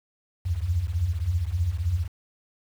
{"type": "tone cluster", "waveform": "sine", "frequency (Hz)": [74.7, 86.7, 90.1], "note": ["D2", "F2", "F#2"], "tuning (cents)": [30, -12, -45], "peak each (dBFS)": [-29, -31, -25], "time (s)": [0.45, 2.08], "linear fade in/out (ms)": 20, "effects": ["8-bit"]}